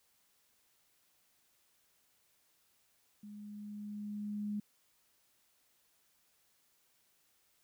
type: tone with level ramp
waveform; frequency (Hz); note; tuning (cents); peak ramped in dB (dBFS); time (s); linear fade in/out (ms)
sine; 207.7; G#3; 0; -47 to -34; 3.23-4.6; 5
effects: white hiss -73 dBFS RMS until 7.63 s